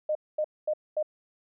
sine tone bursts, 612 Hz, D#5, 29 cents flat, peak -24 dBFS, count 4, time 0.09-1.028 s, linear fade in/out 5 ms, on 62 ms, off 230 ms, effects none

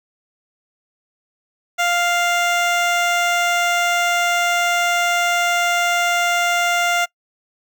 15% pulse tone with notch filter, 698.5 Hz, F5, in tune, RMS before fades -18 dBFS, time 1.78-7.06 s, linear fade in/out 20 ms, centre 11000 Hz, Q 1.7, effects noise-tail reverb RT60 0.1 s tail -24 dB re dry

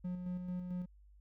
triangle tone with tremolo, 179.9 Hz, F#3, 48 cents flat, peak -34 dBFS, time 0.04-0.86 s, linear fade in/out 10 ms, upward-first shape square, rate 4.5 Hz, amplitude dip 40%, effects added 50 Hz sine -58 dBFS peak until 1.2 s

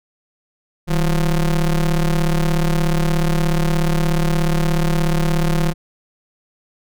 square ring-modulated tone, 89.1 Hz, F2, 35 cents sharp, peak -12 dBFS, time 0.87-5.74 s, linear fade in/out 50 ms, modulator 70.7 Hz, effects none

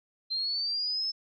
sine linear sweep, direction up, 4116 to 5280 Hz, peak -28 dBFS, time 0.3-1.12 s, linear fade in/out 20 ms, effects none

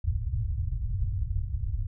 white low-pass noise, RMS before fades -29 dBFS, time 0.04-1.87 s, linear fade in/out 5 ms, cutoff 110 Hz, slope 48 dB/octave, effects none

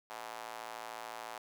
square tone with high-pass filter, 56.8 Hz, A#1, 44 cents flat, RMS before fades -45 dBFS, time 0.1-1.38 s, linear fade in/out 0 ms, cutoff 800 Hz, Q 2, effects 11-bit

